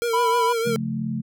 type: tone with vibrato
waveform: square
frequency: 462.7 Hz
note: A#4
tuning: 13 cents flat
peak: -22 dBFS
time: 0.02-0.76 s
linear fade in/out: 0 ms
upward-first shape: triangle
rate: 6.5 Hz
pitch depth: 60 cents each way
type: tone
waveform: triangle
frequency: 987.8 Hz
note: B5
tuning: in tune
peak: -17 dBFS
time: 0.13-0.53 s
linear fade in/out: 10 ms
type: chord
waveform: sine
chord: Db augmented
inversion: none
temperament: equal with one note detuned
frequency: 138.59 / 176.75 / 220 Hz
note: Db3 / F3 / A3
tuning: 0 / +21 / 0 cents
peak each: -29 / -31 / -26 dBFS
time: 0.65-1.22 s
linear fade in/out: 20 ms
effects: none